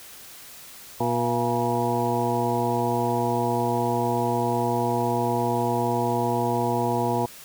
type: harmonic tone with a mistuned harmonic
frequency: 120 Hz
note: B2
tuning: 49 cents flat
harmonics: 1 / 2 / 3 / 4 / 6 / 7 / 8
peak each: -29 / -29 / -29 / -29 / -29 / -29 / -29 dBFS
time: 1-7.26 s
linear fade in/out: 5 ms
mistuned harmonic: 6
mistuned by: -75 cents
effects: white hiss -44 dBFS RMS until 7.44 s